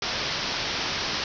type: low-pass noise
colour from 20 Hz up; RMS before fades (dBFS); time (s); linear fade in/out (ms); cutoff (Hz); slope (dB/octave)
white; -29; 0.02-1.24; 2; 5700; 96
effects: none